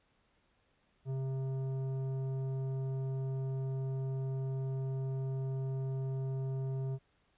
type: tone with tanh clipping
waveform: sine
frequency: 133.2 Hz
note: C3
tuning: 31 cents sharp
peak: -35 dBFS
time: 1.05-6.99 s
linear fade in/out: 50 ms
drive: 11 dB
effects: pink hiss -73 dBFS RMS until 7.37 s + resampled to 8000 Hz